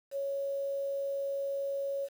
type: tone with quantisation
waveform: sine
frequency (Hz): 554.4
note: C#5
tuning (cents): 0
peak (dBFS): -31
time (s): 0.11-2.09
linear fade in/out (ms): 50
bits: 9
effects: none